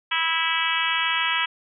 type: harmonic tone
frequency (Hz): 327.2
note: E4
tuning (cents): -13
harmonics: 3 / 4 / 5 / 6 / 7 / 8 / 9 / 10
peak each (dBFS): -29 / -29 / -29 / -29 / -29 / -29 / -29 / -29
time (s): 0.11-1.46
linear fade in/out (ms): 10
effects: none